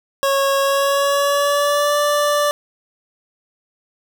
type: tone with pitch glide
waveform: 25% pulse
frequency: 550 to 586.1 Hz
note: C#5 to D5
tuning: -14 to -4 cents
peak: -11 dBFS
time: 0.23-2.51 s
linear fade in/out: 0 ms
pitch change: +110 cents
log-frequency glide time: 0.61-1.98 s
effects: 8-bit